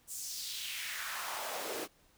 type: noise with high-pass filter sweep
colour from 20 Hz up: pink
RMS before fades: -40 dBFS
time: 0.07-1.88 s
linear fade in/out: 50 ms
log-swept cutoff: 8400 to 330 Hz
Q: 2.3
effects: pink hiss -67 dBFS RMS until 2.17 s

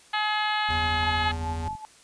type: harmonic tone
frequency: 424.4 Hz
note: G#4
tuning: 38 cents sharp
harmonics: 2 / 3 / 4 / 5 / 6 / 7 / 8 / 9 / 10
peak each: -27 / -32 / -30 / -34 / -37 / -35 / -37 / -38 / -39 dBFS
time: 0.13-1.32 s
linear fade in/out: 10 ms
type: click train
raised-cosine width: 5 ms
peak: -31 dBFS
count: 51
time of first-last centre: 0.69-1.752 s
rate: 47.1 Hz
type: tone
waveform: square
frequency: 82 Hz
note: E2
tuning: 9 cents flat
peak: -30 dBFS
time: 0.7-1.68 s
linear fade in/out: 0 ms
type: tone with tremolo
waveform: sine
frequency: 865 Hz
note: A5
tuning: 30 cents flat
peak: -29 dBFS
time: 1.03-1.85 s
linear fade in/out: 0 ms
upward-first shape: sine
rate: 4.9 Hz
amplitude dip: 80%
effects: white hiss -54 dBFS RMS until 2.03 s + resampled to 22050 Hz

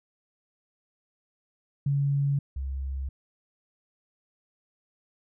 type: tone pair in turn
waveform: sine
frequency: 140.7 / 67.35 Hz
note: C#3 / C#2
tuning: +26 / -49 cents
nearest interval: octave + minor second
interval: 1275 cents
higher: first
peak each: -22 / -29 dBFS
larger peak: first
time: 1.86-2.39 / 2.56-3.09 s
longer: neither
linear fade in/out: 5 ms
effects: none

